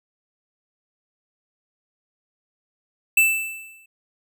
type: tone with exponential decay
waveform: square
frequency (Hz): 2648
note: E7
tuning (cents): +7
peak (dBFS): -12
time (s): 3.17-3.86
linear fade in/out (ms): 5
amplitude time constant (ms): 150
effects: none